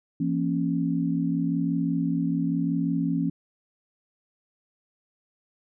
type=tone cluster; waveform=sine; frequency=169.2 / 234.3 / 275.2 Hz; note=E3 / A#3 / C#4; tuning=+45 / +9 / -12 cents; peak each=-26 / -30 / -26 dBFS; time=0.2-3.3 s; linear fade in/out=5 ms; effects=none